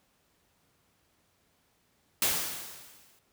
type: noise with exponential decay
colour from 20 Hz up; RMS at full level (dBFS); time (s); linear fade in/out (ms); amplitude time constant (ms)
white; -25; 2.22-3.19; 1; 210
effects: pink hiss -70 dBFS RMS until 3.32 s + high-pass 60 Hz 12 dB/octave